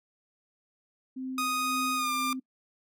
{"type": "tone with tremolo", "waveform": "sine", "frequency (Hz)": 260, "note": "C4", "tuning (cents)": -11, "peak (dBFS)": -32, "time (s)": [1.16, 2.4], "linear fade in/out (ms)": 10, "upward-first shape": "sine", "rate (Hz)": 1.9, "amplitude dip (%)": 60}
{"type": "tone with pitch glide", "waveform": "sawtooth", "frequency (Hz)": [1244.5, 1194.5], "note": ["D#6", "D6"], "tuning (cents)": [0, 29], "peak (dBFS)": -24, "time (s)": [1.38, 2.33], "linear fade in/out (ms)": 2, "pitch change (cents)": -71, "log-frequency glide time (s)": [1.95, 2.12]}
{"effects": ["noise-tail reverb RT60 0.1 s tail -23 dB re dry"]}